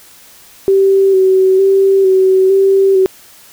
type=tone with vibrato; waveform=sine; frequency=383.5 Hz; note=G4; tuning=38 cents flat; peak=-6 dBFS; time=0.68-3.06 s; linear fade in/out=0 ms; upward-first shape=square; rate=1.1 Hz; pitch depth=24 cents each way; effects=white hiss -41 dBFS RMS until 3.52 s